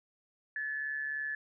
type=tone with amplitude modulation; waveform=sine; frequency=1728 Hz; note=A6; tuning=32 cents flat; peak=-31 dBFS; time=0.56-1.35 s; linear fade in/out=2 ms; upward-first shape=sine; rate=143 Hz; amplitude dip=50%; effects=none